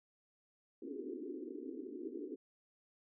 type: band-pass noise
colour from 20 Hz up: pink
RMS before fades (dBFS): -45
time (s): 0.82-2.36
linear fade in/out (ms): 5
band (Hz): 250 to 440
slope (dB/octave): 96
effects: none